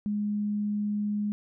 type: tone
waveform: sine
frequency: 207.7 Hz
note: G#3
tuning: in tune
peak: -26 dBFS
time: 0.06-1.32 s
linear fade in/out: 0 ms
effects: none